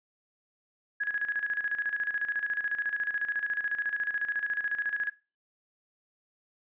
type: tone with tremolo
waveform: sine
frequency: 1670 Hz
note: G#6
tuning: 9 cents sharp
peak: -26 dBFS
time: 1-5.1 s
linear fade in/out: 10 ms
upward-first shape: square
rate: 14 Hz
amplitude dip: 70%
effects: noise-tail reverb RT60 0.3 s tail -19 dB re dry + resampled to 8000 Hz